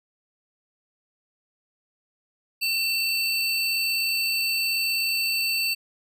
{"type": "tone pair together", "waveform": "square", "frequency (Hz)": [2688, 4547], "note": ["E7", "C#8"], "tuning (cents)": [33, 43], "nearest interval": "major sixth", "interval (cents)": 910, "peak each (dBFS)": -26, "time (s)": [2.61, 5.75], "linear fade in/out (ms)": 20, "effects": []}